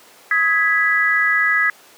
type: chord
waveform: sine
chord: G# minor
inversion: second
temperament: equal with one note detuned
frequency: 1266.3 / 1661.2 / 1975.5 Hz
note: D#6 / G#6 / B6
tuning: +30 / 0 / 0 cents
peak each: -22 / -17 / -17 dBFS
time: 0.31-1.7 s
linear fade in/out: 2 ms
effects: pink hiss -46 dBFS RMS until 1.97 s + high-pass 400 Hz 12 dB/octave